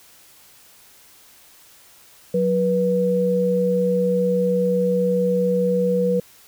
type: tone pair together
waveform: sine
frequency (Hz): 182.7 / 487.5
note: F#3 / B4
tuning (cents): -22 / -23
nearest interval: octave + perfect fourth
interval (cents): 1699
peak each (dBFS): -21 / -18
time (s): 2.34-6.2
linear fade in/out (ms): 5
effects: white hiss -50 dBFS RMS until 6.47 s